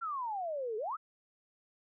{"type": "exponential two-way sweep", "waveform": "sine", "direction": "down then up", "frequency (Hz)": [1396.9, 415.3, 1396.9], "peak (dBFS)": -34, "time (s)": [0.01, 0.97], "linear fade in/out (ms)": 20, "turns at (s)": 0.77, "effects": []}